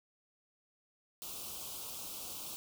white band-stop noise, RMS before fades -44 dBFS, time 1.22-2.56 s, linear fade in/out 0 ms, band 1300 to 2600 Hz, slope 48 dB/octave, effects none

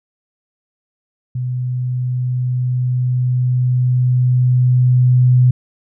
sine tone with level ramp, 125.6 Hz, B2, 30 cents sharp, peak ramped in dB -18 to -7 dBFS, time 1.35-5.51 s, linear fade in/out 5 ms, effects none

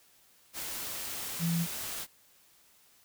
sine tone in noise, 168.5 Hz, E3, 38 cents sharp, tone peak -27 dBFS, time 1.39-1.67 s, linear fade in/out 50 ms, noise white, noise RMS -38 dBFS, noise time 0.53-2.07 s, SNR +8 dB, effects white hiss -63 dBFS RMS until 3.04 s

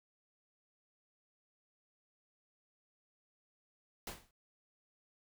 pink noise with exponential decay, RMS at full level -39 dBFS, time 4.07-4.31 s, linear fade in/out 2 ms, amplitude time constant 51 ms, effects noise-tail reverb RT60 0.1 s tail -24 dB re dry

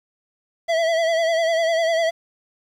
square tone with vibrato, 659.3 Hz, E5, in tune, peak -18 dBFS, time 0.68-2.11 s, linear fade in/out 20 ms, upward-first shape sine, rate 10 Hz, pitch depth 48 cents each way, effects low-pass 5000 Hz 12 dB/octave + 8-bit

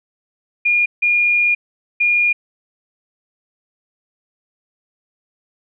sine tone bursts at uneven times, 2425 Hz, D#7, 45 cents flat, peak -12 dBFS, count 3, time 0.65-0.86 / 1.02-1.55 / 2-2.33 s, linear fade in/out 10 ms, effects none

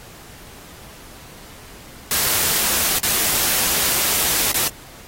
white noise with dropouts, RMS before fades -19 dBFS, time 2.11-4.68 s, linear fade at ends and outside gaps 1 ms, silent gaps 2.987-3.031 / 4.518-4.543 s, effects pink hiss -42 dBFS RMS until 5.07 s + AAC 48 kbps

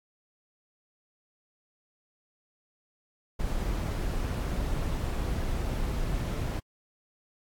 brown noise, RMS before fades -30 dBFS, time 3.39-6.6 s, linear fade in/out 10 ms, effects AAC 64 kbps

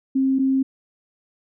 sine tone pair in turn, 266.5 / 266.5 Hz, C4 / C4, +32 / +32 cents, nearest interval unison, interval 0 cents, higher neither, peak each -16 dBFS, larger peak neither, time 0.15-0.39 / 0.39-0.63 s, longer neither, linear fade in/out 10 ms, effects none

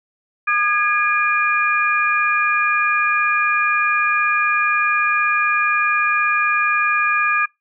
sine tone cluster, 1214 / 1657 / 2415 Hz, D#6 / G#6 / D7, -43 / -4 / +48 cents, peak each -19 dBFS, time 0.47-7.46 s, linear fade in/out 10 ms, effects noise-tail reverb RT60 0.2 s tail -25 dB re dry

